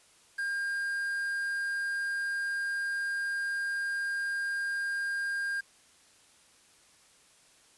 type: tone with quantisation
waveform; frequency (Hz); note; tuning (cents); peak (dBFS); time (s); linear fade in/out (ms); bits
triangle; 1606; G6; +41; -28; 0.38-5.61; 10; 8
effects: white hiss -61 dBFS RMS until 7.77 s + resampled to 24000 Hz